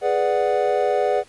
triangle chord, G# half-diminished seventh, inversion none, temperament equal, 415.3 / 493.9 / 587.3 / 740 Hz, G#4 / B4 / D5 / F#5, 0 / 0 / 0 / 0 cents, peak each -21 dBFS, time 0.01-1.24 s, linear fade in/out 50 ms, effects pink hiss -51 dBFS RMS until 1.28 s + resampled to 24000 Hz

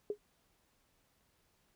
sine tone with exponential decay, 415.3 Hz, G#4, in tune, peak -29 dBFS, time 0.1-0.18 s, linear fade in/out 2 ms, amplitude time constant 16 ms, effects pink hiss -74 dBFS RMS until 1.75 s

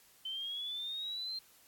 sine exponential sweep, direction up, 3070 to 4186 Hz, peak -37 dBFS, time 0.25-1.39 s, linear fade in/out 5 ms, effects white hiss -63 dBFS RMS until 1.67 s + AAC 64 kbps

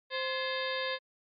harmonic tone with a mistuned harmonic, 523.3 Hz, C5, in tune, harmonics 1 / 2 / 3 / 4 / 5 / 6 / 7 / 8 / 9, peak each -35 / -39 / -38 / -41 / -43 / -45 / -39 / -46 / -45 dBFS, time 0.1-0.99 s, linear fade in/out 50 ms, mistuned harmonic 3, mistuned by +140 cents, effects MP3 48 kbps

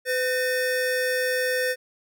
square tone pair together, 506 / 1819.9 Hz, B4 / A#6, +42 / -42 cents, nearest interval octave + minor seventh, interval 2216 cents, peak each -25 / -27 dBFS, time 0.05-1.76 s, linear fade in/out 50 ms, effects none

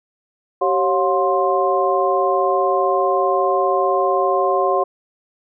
sine tone cluster, 385.2 / 550 / 717 / 1053 Hz, G4 / C#5 / F5 / C6, -30 / -14 / +45 / +11 cents, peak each -20 dBFS, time 0.61-4.84 s, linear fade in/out 10 ms, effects none

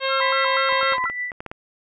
harmonic tone, 535 Hz, C5, 38 cents sharp, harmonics 1 / 2 / 3 / 4 / 5 / 6 / 7 / 8, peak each -24 / -27 / -29 / -30 / -31 / -32 / -32 / -33 dBFS, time 0-0.98 s, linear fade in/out 50 ms
sine tone with vibrato, 1174.7 Hz, D6, in tune, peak -22 dBFS, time 0.08-1.11 s, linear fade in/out 50 ms, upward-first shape square, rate 4.1 Hz, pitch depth 250 cents each way
sine tone with tremolo, 1975.5 Hz, B6, in tune, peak -23 dBFS, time 0.21-1.31 s, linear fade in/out 5 ms, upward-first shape sine, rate 6.2 Hz, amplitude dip 45%
clicks, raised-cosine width 0.5 ms, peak -18 dBFS, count 10, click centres 0.725 / 0.83 / 0.922 / 0.982 / 1.04 / 1.099 / 1.318 / 1.405 / 1.463 / 1.515 s
effects none

